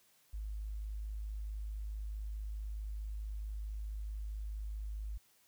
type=tone; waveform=sine; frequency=52.3 Hz; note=G#1; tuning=13 cents sharp; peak=-38 dBFS; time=0.33-5.18 s; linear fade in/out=10 ms; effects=white hiss -69 dBFS RMS until 5.47 s